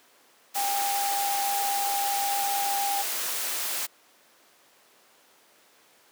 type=tone in noise; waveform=sine; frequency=800 Hz; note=G5; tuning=35 cents sharp; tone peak=-26 dBFS; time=0.55-3.03 s; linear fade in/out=20 ms; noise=white; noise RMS=-30 dBFS; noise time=0.54-3.87 s; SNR=+1 dB; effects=pink hiss -58 dBFS RMS until 6.11 s + high-pass 400 Hz 12 dB/octave